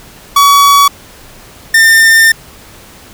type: tone pair in turn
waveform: 45% pulse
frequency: 1132 / 1803.7 Hz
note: C#6 / A6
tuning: +36 / +42 cents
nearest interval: minor sixth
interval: 806 cents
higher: second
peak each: -3 dBFS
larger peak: neither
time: 0.36-0.88 / 1.74-2.32 s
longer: second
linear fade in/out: 5 ms
effects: pink hiss -36 dBFS RMS until 3.13 s